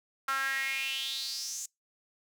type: tone with high-pass filter sweep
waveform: sawtooth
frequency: 269.5 Hz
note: C#4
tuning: 49 cents flat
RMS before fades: -34 dBFS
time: 0.28-1.66 s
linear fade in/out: 5 ms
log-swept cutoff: 1300 to 7100 Hz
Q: 5.9
effects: noise-tail reverb RT60 0.2 s tail -25 dB re dry